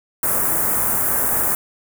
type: band-stop noise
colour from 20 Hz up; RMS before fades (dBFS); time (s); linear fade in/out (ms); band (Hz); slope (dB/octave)
white; -19; 0.23-1.55; 2; 1600 to 9100; 24
effects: none